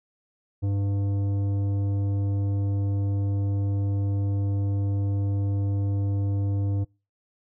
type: tone with tanh clipping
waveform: sine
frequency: 99.7 Hz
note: G2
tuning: 30 cents sharp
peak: -24 dBFS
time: 0.62-6.85 s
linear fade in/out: 20 ms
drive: 11 dB
effects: noise-tail reverb RT60 0.3 s tail -25 dB re dry